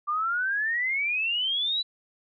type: exponential sweep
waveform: sine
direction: up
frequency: 1174.7 to 4002 Hz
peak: -24 dBFS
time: 0.07-1.83 s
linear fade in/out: 20 ms
effects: none